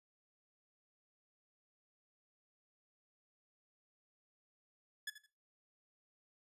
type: tone with echo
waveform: sawtooth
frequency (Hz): 1710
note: A6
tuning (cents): -50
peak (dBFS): -35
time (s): 5.07-5.1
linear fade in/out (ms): 5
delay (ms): 82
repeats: 2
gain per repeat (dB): -13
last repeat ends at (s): 5.264
effects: noise-tail reverb RT60 0.3 s tail -18 dB re dry + resampled to 32000 Hz